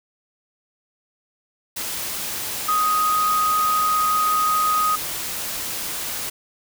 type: tone in noise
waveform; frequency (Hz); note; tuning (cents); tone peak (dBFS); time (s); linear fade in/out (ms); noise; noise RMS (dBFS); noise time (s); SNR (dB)
sine; 1250; D#6; +8; -17; 2.68-4.96; 10; white; -28; 1.76-6.3; +8
effects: none